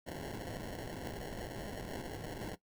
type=noise with sample-and-hold; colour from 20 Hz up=white; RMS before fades=-43 dBFS; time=0.06-2.56 s; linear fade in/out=20 ms; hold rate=1225 Hz; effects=noise-tail reverb RT60 0.1 s tail -17 dB re dry